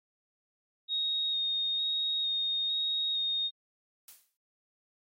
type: tone with vibrato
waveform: sine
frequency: 3729 Hz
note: A#7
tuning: in tune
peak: -28 dBFS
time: 0.88-3.51 s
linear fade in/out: 50 ms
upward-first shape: square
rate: 1.1 Hz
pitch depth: 12 cents each way
type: noise with exponential decay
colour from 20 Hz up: blue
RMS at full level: -46 dBFS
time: 4.08-4.37 s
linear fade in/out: 1 ms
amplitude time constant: 62 ms
effects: AAC 48 kbps